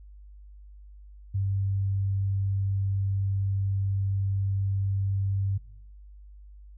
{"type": "tone", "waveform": "sine", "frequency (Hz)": 97.9, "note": "G2", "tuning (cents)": -2, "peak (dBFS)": -24, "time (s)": [1.34, 5.58], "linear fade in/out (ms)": 10, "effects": ["noise-tail reverb RT60 0.6 s tail -18 dB re dry", "added 50 Hz sine -45 dBFS peak until 6.77 s"]}